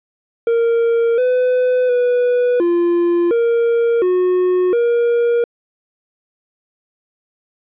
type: tone with pitch steps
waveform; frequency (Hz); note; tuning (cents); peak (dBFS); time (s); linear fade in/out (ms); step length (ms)
triangle; 464.1 / 503 / 491 / 345.6 / 466.7 / 364.2 / 472.9; A#4 / B4 / B4 / F4 / A#4 / F#4 / A#4; -8 / +32 / -10 / -18 / +2 / -27 / +25; -10; 0.47-5.44; 2; 710
effects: resampled to 8000 Hz